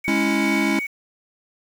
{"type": "tone with tremolo", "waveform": "sine", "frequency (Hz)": 2240, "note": "C#7", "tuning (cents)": 18, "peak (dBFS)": -23, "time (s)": [0.04, 0.87], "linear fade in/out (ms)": 10, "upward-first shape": "sine", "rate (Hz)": 2.5, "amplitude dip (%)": 25}
{"type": "chord", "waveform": "square", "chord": "C# minor", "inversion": "second", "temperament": "equal", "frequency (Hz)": [207.7, 277.2, 329.6], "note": ["G#3", "C#4", "E4"], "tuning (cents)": [0, 0, 0], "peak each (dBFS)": -24, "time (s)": [0.08, 0.79], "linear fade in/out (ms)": 0}
{"effects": ["low-pass 10000 Hz 12 dB/octave", "7-bit"]}